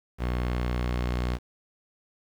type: tone with low-pass filter sweep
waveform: sawtooth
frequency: 61 Hz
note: B1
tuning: 21 cents flat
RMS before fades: -28 dBFS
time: 0.18-1.39 s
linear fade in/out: 50 ms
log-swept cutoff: 2900 to 5100 Hz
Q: 0.85
effects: 8-bit